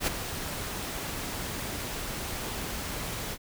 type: noise with ADSR envelope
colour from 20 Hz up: pink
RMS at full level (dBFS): -25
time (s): 0-3.38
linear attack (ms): 71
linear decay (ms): 15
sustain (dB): -10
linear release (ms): 54
effects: none